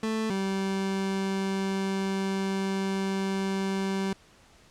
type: tone pair in turn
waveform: 30% pulse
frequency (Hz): 220.3 / 193.52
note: A3 / G3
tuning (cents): +2 / -22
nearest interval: major second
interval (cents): 224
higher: first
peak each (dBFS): -24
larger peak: neither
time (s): 0.03-0.3 / 0.3-4.13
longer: second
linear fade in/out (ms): 2
effects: pink hiss -57 dBFS RMS until 4.7 s + low-pass 8000 Hz 12 dB/octave